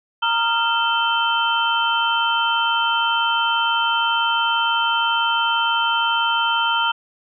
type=tone cluster; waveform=sine; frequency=927 / 1242 / 1388 / 2652 / 3101 Hz; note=A#5 / D#6 / F6 / E7 / G7; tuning=-10 / -3 / -11 / +10 / -19 cents; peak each=-21 / -30 / -21 / -29 / -22 dBFS; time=0.22-6.92 s; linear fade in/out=10 ms; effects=none